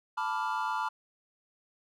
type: chord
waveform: triangle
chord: B half-diminished seventh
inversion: third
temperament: equal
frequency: 880 / 987.8 / 1174.7 / 1396.9 Hz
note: A5 / B5 / D6 / F6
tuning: 0 / 0 / 0 / 0 cents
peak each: -32 / -32 / -35 / -35 dBFS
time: 0.17-0.89 s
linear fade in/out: 10 ms
effects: none